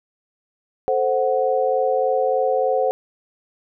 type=chord; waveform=sine; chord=F# diminished; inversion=first; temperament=equal; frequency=440 / 523.3 / 740 Hz; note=A4 / C5 / F#5; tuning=0 / 0 / 0 cents; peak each=-23 / -19 / -22 dBFS; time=0.88-2.91 s; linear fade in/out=0 ms; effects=none